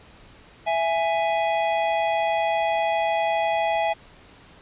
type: tone pair together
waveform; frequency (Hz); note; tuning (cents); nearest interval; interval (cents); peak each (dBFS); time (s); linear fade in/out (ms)
square; 662.9 / 830.6; E5 / G#5; +10 / 0; major third; 390; -24; 0.66-3.94; 20
effects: pink hiss -50 dBFS RMS until 4.61 s + resampled to 8000 Hz